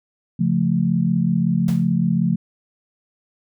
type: chord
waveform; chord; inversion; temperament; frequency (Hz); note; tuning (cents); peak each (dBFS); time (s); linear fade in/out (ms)
sine; Db augmented; none; equal; 138.59 / 174.61 / 220; Db3 / F3 / A3; 0 / 0 / 0; -23 / -18 / -21; 0.39-2.36; 10
type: noise with exponential decay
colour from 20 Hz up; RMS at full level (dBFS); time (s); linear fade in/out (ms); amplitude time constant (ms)
pink; -32; 1.68-1.93; 2; 53
effects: none